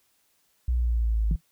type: linear sweep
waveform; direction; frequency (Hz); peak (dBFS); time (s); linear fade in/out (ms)
sine; down; 61.74 to 52.2; -21; 0.68-1.36; 5
type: tone with exponential decay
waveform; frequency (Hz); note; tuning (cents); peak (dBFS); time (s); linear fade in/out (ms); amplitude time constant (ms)
sine; 162.2; E3; -28; -23; 1.31-1.41; 2; 20
effects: white hiss -68 dBFS RMS until 1.51 s